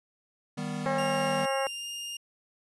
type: chord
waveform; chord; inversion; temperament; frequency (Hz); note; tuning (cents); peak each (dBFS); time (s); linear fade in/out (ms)
square; Eb augmented; none; equal; 155.56 / 196 / 246.9; Eb3 / G3 / B3; 0 / 0 / 0; -37; 0.57-1.46; 10
type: harmonic tone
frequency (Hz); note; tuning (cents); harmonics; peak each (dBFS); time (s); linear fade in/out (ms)
270.2; C#4; -44; 2 / 3 / 4 / 5 / 6 / 7 / 8; -29 / -32 / -36 / -39 / -40 / -42 / -44; 0.86-1.67; 0
type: tone with pitch glide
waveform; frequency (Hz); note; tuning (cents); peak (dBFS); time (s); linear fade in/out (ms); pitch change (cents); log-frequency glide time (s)
sawtooth; 2794 to 2818; F7 to F7; 0 to +15; -32; 0.98-2.17; 5; +15; 1.73-1.89
effects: resampled to 24000 Hz